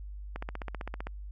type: click train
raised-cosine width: 0.5 ms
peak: -22 dBFS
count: 12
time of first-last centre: 0.36-1.07 s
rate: 15.5 Hz
effects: added 50 Hz sine -39 dBFS peak until 1.31 s